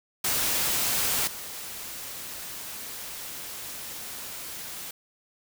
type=noise with level steps; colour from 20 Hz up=white; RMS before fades=-26 / -38 dBFS; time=0.24-4.91 s; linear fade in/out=5 ms; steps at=1.27 s; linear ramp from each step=5 ms; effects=none